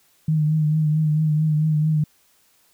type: tone with vibrato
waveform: sine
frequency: 154.2 Hz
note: D#3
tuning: 15 cents flat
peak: -16 dBFS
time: 0.28-2.04 s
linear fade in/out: 5 ms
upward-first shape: triangle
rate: 4.5 Hz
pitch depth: 43 cents each way
effects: white hiss -60 dBFS RMS until 2.73 s